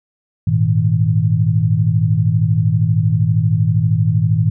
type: chord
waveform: sine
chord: Ab suspended second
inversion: none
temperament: equal with one note detuned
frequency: 103.83 / 116.54 / 158.65 Hz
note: Ab2 / Bb2 / Eb3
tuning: 0 / 0 / +34 cents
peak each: -16 dBFS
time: 0.47-4.5 s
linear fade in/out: 5 ms
effects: none